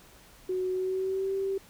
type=tone with pitch glide; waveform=sine; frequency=370 to 388.6 Hz; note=F#4 to G4; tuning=0 to -15 cents; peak=-27 dBFS; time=0.49-1.58 s; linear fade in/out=5 ms; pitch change=+85 cents; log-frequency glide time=0.72-1.34 s; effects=pink hiss -55 dBFS RMS until 1.69 s